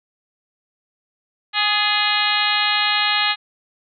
harmonic tone with a mistuned harmonic, 414.7 Hz, G#4, 3 cents flat, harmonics 2 / 3 / 4 / 5 / 6 / 7 / 8 / 9 / 10, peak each -25 / -25 / -25 / -25 / -25 / -25 / -25 / -25 / -25 dBFS, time 1.53-3.36 s, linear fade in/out 50 ms, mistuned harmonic 4, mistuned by +41 cents, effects none

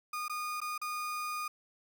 35% pulse tone with dropouts, 1225 Hz, D#6, 27 cents flat, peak -33 dBFS, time 0.13-1.48 s, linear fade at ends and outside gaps 5 ms, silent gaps 0.282-0.296 / 0.604-0.615 / 0.779-0.815 s, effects none

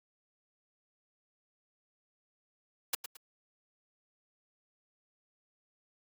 white noise with echo, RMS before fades -30 dBFS, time 2.93-2.95 s, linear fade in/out 5 ms, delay 110 ms, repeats 2, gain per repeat -10 dB, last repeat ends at 3.17 s, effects high-pass 200 Hz 12 dB/octave + Opus 48 kbps

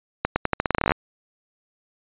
accelerating click train, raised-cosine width 0.5 ms, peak -4 dBFS, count 16, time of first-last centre 0.25-0.919 s, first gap 110 ms, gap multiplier 0.85, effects resampled to 8000 Hz

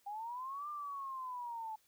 sine linear two-way sweep, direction up then down, 797 to 1200 to 863 Hz, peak -40 dBFS, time 0.06-1.76 s, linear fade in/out 10 ms, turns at 0.69 s, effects white hiss -72 dBFS RMS until 1.87 s

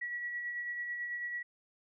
sine tone with tremolo, 1931 Hz, B6, 39 cents flat, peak -34 dBFS, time 0.01-1.43 s, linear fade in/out 10 ms, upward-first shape sine, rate 9.1 Hz, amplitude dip 35%, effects none

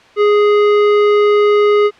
sine tone with tanh clipping, 415.3 Hz, G#4, in tune, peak -10 dBFS, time 0.16-1.91 s, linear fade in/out 50 ms, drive 18 dB, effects white hiss -44 dBFS RMS until 1.99 s + low-pass 3000 Hz 12 dB/octave

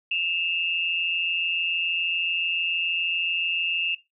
sine tone pair together, 2627 / 2800 Hz, E7 / F7, -7 / +4 cents, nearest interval minor second, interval 111 cents, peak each -25 dBFS, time 0.11-3.95 s, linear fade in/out 5 ms, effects noise-tail reverb RT60 0.2 s tail -17 dB re dry

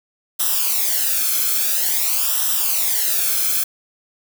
blue noise with flanger, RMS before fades -19 dBFS, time 0.39-3.64 s, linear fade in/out 10 ms, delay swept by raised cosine 0.44 to 1.07 ms, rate 0.49 Hz, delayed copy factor -0.75, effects none

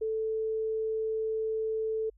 sine tone, 440 Hz, A4, in tune, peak -28 dBFS, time 0.01-2.1 s, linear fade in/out 10 ms, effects added 50 Hz sine -58 dBFS peak until 2.17 s

